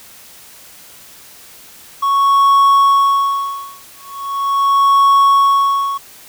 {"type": "tone with tremolo", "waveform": "triangle", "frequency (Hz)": 1108.7, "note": "C#6", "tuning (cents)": 0, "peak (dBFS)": -5, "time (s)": [2.02, 5.98], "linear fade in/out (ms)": 10, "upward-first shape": "sine", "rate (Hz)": 0.4, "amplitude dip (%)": 100, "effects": ["white hiss -40 dBFS RMS until 6.28 s"]}